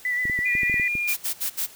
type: tone with vibrato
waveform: sine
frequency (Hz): 1975.5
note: B6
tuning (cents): 0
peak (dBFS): -22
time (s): 0.05-0.88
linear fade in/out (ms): 2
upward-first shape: sine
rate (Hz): 7.9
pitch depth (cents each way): 27
type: clicks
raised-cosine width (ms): 3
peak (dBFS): -21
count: 9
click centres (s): 0.254 / 0.298 / 0.39 / 0.552 / 0.633 / 0.698 / 0.742 / 0.798 / 0.953
type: tone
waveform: sine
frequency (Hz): 2415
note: D7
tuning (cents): +48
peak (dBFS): -23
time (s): 0.45-1.14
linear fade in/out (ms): 10
type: noise bursts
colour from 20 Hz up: blue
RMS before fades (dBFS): -26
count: 4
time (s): 1.07-1.668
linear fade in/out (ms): 20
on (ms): 100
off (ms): 66
effects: white hiss -47 dBFS RMS until 1.75 s